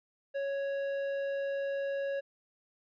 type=tone with tanh clipping; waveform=triangle; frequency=554.4 Hz; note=C#5; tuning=in tune; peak=-33 dBFS; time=0.34-2.21 s; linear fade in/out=20 ms; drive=14 dB; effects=none